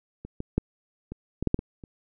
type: clicks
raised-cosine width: 3 ms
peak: -25 / -19 / -9 / -23 / -16 / -9 / -7 / -19 / -29 dBFS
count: 9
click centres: 0.25 / 0.404 / 0.58 / 1.12 / 1.426 / 1.473 / 1.544 / 1.591 / 1.838 s
effects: none